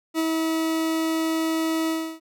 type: tone with ADSR envelope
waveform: 40% pulse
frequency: 322.3 Hz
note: E4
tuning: 39 cents flat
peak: -19 dBFS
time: 0.14-2.2 s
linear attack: 48 ms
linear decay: 31 ms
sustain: -2 dB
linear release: 310 ms
effects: none